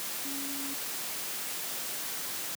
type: tone in noise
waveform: sine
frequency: 276.8 Hz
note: C#4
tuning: 2 cents flat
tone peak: -39 dBFS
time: 0.25-0.74 s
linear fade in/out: 0 ms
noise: white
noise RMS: -36 dBFS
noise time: 0-2.55 s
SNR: -6 dB
effects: high-pass 150 Hz 12 dB/octave